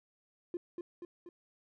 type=tone with echo; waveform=triangle; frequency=349.2 Hz; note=F4; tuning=in tune; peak=-30 dBFS; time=0.54-0.57 s; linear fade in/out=2 ms; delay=240 ms; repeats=3; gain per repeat=-5 dB; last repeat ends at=1.29 s; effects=tanh soft clip ceiling -32 dBFS